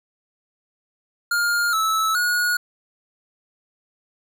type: tone with pitch steps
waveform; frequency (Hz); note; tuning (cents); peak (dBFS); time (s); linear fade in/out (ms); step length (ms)
square; 1411 / 1306 / 1449; F6 / E6 / F#6; +17 / -17 / -37; -19; 1.31-2.57; 5; 420
effects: none